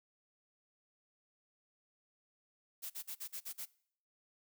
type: noise bursts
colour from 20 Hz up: blue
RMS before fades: -43 dBFS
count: 7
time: 2.82-3.658 s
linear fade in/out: 20 ms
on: 82 ms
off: 44 ms
effects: noise-tail reverb RT60 0.6 s tail -22 dB re dry

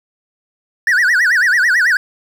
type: tone with vibrato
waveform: triangle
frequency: 1684 Hz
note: G#6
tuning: 24 cents sharp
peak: -8 dBFS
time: 0.87-1.97 s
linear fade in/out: 2 ms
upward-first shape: sine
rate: 9.1 Hz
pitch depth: 260 cents each way
effects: 7-bit

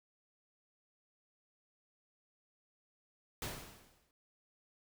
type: noise with exponential decay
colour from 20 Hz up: pink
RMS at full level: -39 dBFS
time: 3.42-4.11 s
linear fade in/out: 1 ms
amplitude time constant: 150 ms
effects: none

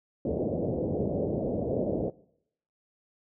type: low-pass noise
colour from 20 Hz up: white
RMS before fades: -29 dBFS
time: 0.25-2.1 s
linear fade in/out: 2 ms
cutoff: 600 Hz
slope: 48 dB/octave
effects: noise-tail reverb RT60 0.7 s tail -21 dB re dry + high-pass 80 Hz 12 dB/octave

